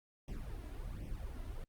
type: noise with flanger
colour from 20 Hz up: brown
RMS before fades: -43 dBFS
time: 0.28-1.64 s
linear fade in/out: 2 ms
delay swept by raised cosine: 0.34 to 3.04 ms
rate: 1.3 Hz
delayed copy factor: +0.8
effects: Opus 48 kbps